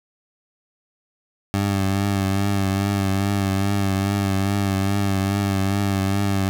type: tone with vibrato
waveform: 20% pulse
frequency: 98.4 Hz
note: G2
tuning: 7 cents sharp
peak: -14 dBFS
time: 1.54-6.49 s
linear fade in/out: 0 ms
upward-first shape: triangle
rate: 2.4 Hz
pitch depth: 50 cents each way
effects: none